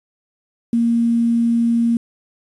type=tone with quantisation; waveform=sine; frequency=233.1 Hz; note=A#3; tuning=in tune; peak=-13 dBFS; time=0.73-1.97 s; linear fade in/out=2 ms; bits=7; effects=resampled to 24000 Hz